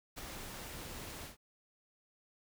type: noise with ADSR envelope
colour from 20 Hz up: pink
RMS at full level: -43 dBFS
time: 0.16-1.37 s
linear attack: 23 ms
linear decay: 10 ms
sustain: -3 dB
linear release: 130 ms
effects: none